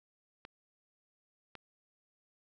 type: clicks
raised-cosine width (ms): 0.3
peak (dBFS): -30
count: 2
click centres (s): 0.451 / 1.553
effects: none